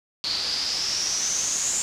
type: noise with low-pass filter sweep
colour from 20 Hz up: white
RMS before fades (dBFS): -26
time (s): 0.24-1.82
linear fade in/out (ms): 0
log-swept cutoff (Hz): 4400 to 7200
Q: 8.9
effects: none